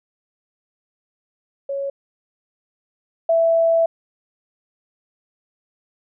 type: tone pair in turn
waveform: sine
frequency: 554.4 / 661.7 Hz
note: C#5 / E5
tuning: 0 / +6 cents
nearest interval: minor third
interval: 306 cents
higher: second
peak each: -22 / -13 dBFS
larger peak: second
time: 1.69-1.9 / 3.29-3.86 s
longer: second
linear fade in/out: 5 ms
effects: none